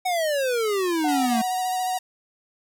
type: exponential sweep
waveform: square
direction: down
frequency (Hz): 752 to 218.8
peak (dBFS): -22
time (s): 0.05-1.42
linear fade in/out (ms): 10
type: tone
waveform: sine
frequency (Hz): 740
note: F#5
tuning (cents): 0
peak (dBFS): -23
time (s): 1.04-1.98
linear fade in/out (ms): 5
type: tone with vibrato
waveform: 5% pulse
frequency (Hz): 949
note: A#5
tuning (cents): +31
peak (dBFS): -20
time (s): 1.08-1.99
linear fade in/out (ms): 5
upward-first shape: sine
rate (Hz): 14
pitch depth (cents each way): 41
effects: none